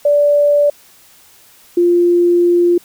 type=tone pair in turn; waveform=sine; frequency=582 / 348.7 Hz; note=D5 / F4; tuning=-16 / -3 cents; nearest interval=major sixth; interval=887 cents; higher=first; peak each=-8 dBFS; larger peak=neither; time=0.05-0.7 / 1.77-2.78 s; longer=second; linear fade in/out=5 ms; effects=white hiss -46 dBFS RMS until 2.84 s